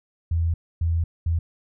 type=tone bursts at uneven times; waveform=sine; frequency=83.1 Hz; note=E2; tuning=15 cents sharp; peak=-19 dBFS; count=3; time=0.31-0.54 / 0.81-1.04 / 1.26-1.39 s; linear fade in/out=5 ms; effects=none